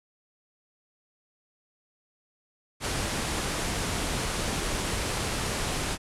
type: low-pass noise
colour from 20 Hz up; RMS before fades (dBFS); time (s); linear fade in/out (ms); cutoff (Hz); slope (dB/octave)
pink; -30; 2.8-5.98; 50; 11000; 48
effects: none